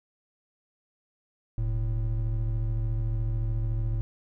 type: tone pair together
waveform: triangle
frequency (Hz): 41.73 / 111.4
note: E1 / A2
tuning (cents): +22 / +22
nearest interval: octave + perfect fourth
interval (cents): 1700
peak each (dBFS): -26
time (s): 1.58-4.01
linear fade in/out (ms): 0
effects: none